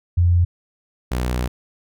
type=tone pair in turn; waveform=sine / sawtooth; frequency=87.31 / 61.74 Hz; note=F2 / B1; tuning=0 / 0 cents; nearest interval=tritone; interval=600 cents; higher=first; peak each=-12 / -16 dBFS; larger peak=first; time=0.17-0.45 / 1.11-1.48 s; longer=second; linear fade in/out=10 ms; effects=none